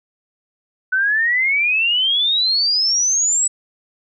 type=exponential sweep; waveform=sine; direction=up; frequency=1494 to 7930 Hz; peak=-14 dBFS; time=0.92-3.48 s; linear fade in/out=10 ms; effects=none